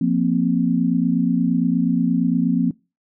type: chord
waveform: sine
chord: F suspended fourth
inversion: none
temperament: equal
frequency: 174.61 / 233.1 / 261.6 Hz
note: F3 / Bb3 / C4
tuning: 0 / 0 / 0 cents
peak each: -20 dBFS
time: 0.01-2.71 s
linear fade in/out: 5 ms
effects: noise-tail reverb RT60 0.3 s tail -25 dB re dry